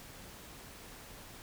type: silence
effects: pink hiss -51 dBFS RMS until 1.42 s